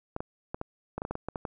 clicks, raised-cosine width 1 ms, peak -19 dBFS, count 12, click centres 0.164 / 0.205 / 0.545 / 0.614 / 0.98 / 1.019 / 1.051 / 1.11 / 1.154 / 1.286 / 1.358 / 1.452 s, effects none

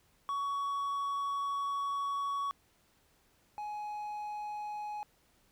triangle tone pair in turn, 1122 / 838.2 Hz, C#6 / G#5, +21 / +16 cents, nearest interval perfect fourth, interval 505 cents, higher first, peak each -30 / -35 dBFS, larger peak first, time 0.29-2.51 / 3.58-5.03 s, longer first, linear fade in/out 0 ms, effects pink hiss -69 dBFS RMS until 5.51 s

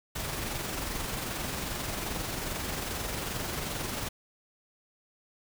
pink noise with amplitude modulation, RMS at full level -33 dBFS, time 0.15-4.09 s, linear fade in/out 10 ms, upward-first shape sine, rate 22.5 Hz, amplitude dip 35%, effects none

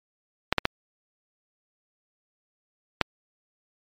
clicks, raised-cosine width 0.3 ms, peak -3 dBFS, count 4, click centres 0.526 / 0.583 / 0.654 / 3.013 s, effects MP3 96 kbps

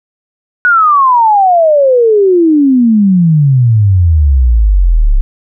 sine exponential sweep, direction down, 1481 to 32.7 Hz, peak -4 dBFS, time 0.65-5.21 s, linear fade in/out 0 ms, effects none

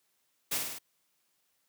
white noise with echo, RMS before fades -31 dBFS, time 0.51-0.58 s, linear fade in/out 10 ms, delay 52 ms, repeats 4, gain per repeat -3 dB, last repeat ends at 0.788 s, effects white hiss -75 dBFS RMS until 1.68 s + high-pass 100 Hz 12 dB/octave

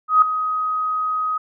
sine tone with ADSR envelope, 1258 Hz, D#6, 19 cents sharp, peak -7 dBFS, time 0.08-1.38 s, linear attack 140 ms, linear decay 3 ms, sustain -12 dB, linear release 8 ms, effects none

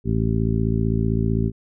harmonic tone, 55.6 Hz, A1, 19 cents sharp, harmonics 1 / 2 / 3 / 4 / 5 / 6 / 7, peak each -25 / -22 / -25 / -25 / -30 / -36 / -29 dBFS, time 0.04-1.52 s, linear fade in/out 50 ms, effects none

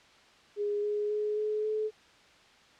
sine tone with pitch steps, 412.4 / 417 / 421.6 / 426.2 / 430.9 Hz, G#4 / G#4 / G#4 / G#4 / A4, -12 / +7 / +26 / +45 / -36 cents, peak -28 dBFS, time 0.56-1.91 s, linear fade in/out 50 ms, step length 270 ms, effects white hiss -58 dBFS RMS until 2.79 s + low-pass 4000 Hz 12 dB/octave

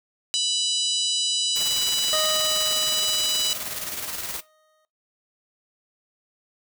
harmonic tone, 987.8 Hz, B5, in tune, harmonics 3 / 4 / 5 / 6 / 7 / 8 / 9, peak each -26 / -25 / -29 / -32 / -32 / -32 / -33 dBFS, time 0.34-3.53 s, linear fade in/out 0 ms
white noise with tremolo, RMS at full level -30 dBFS, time 1.55-4.41 s, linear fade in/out 20 ms, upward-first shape square, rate 19 Hz, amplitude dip 40%
25% pulse tone with exponential decay, 622.3 Hz, D#5, in tune, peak -20 dBFS, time 2.13-4.85 s, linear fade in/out 0 ms, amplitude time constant 590 ms
effects noise-tail reverb RT60 0.2 s tail -17 dB re dry

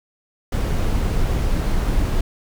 brown noise, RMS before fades -19 dBFS, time 0.52-2.21 s, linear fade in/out 5 ms, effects none

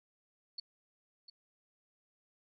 sine tone with echo, 4442 Hz, C#8, 3 cents sharp, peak -38 dBFS, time 0.58-0.6 s, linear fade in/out 5 ms, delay 700 ms, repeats 1, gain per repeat -12 dB, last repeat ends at 1.3 s, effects none

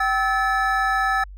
triangle tone cluster, 772 / 1299 / 1736 Hz, G5 / E6 / A6, -27 / -26 / -24 cents, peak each -21 dBFS, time 0-1.24 s, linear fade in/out 5 ms, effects added 48 Hz sine -36 dBFS peak until 1.37 s

